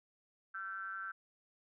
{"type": "ring-modulated tone", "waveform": "triangle", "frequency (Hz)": 97.2, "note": "G2", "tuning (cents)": -14, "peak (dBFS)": -35, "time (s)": [0.54, 1.12], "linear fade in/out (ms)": 10, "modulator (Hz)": 1450, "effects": []}